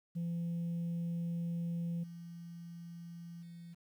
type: tone with level steps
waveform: sine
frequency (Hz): 170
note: F3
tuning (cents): -46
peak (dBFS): -32 / -45 / -47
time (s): 0.15-3.75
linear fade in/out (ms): 20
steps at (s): 2.03 / 3.42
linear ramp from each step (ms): 10
effects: tanh soft clip ceiling -33 dBFS + 11-bit